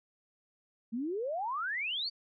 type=exponential sweep; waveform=sine; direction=up; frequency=217 to 4708 Hz; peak=-32 dBFS; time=0.92-2.1 s; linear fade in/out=20 ms; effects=none